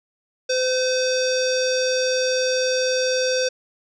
square tone with low-pass filter, 512 Hz, C5, 38 cents flat, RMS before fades -21 dBFS, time 0.49-3.49 s, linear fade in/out 10 ms, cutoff 5300 Hz, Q 5.7, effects none

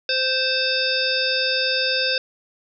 harmonic tone with a mistuned harmonic, 520 Hz, C5, 11 cents flat, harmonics 1 / 3 / 5 / 7 / 9 / 10, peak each -26 / -26 / -26 / -26 / -26 / -26 dBFS, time 0.09-2.18 s, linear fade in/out 2 ms, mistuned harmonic 5, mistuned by +21 cents, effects none

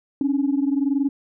sine tone pair together, 272.6 / 293.7 Hz, C#4 / D4, -29 / 0 cents, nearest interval minor second, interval 129 cents, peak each -19 / -22 dBFS, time 0.21-1.09 s, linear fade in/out 2 ms, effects tanh soft clip ceiling -12 dBFS

